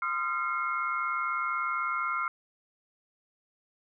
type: tone cluster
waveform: sine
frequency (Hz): 1030 / 1232 / 1372 / 2156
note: C6 / D#6 / F6 / C#7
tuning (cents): -28 / -17 / -31 / -49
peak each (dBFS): -38 / -34 / -30 / -36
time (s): 0.02-2.28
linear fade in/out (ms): 2
effects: none